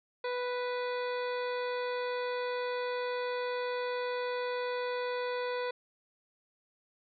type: harmonic tone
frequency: 493.9 Hz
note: B4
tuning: in tune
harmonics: 1 / 2 / 3 / 4 / 5 / 7 / 8 / 9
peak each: -33 / -39 / -43 / -45 / -47 / -50 / -51 / -52 dBFS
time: 0.24-5.71 s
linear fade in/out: 5 ms
effects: none